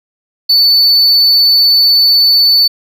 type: tone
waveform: triangle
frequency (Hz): 4492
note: C#8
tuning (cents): +22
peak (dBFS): -4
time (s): 0.49-2.68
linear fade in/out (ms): 10
effects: none